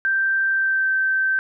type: tone with pitch glide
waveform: sine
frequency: 1568 to 1551.8 Hz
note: G6 to G6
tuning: 0 to -18 cents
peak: -17 dBFS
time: 0.05-1.39 s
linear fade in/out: 0 ms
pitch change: -18 cents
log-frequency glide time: 0.5-0.91 s
effects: none